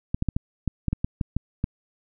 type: clicks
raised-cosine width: 5 ms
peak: -11 dBFS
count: 11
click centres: 0.145 / 0.224 / 0.287 / 0.365 / 0.677 / 0.883 / 0.93 / 1.045 / 1.212 / 1.366 / 1.641 s
effects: none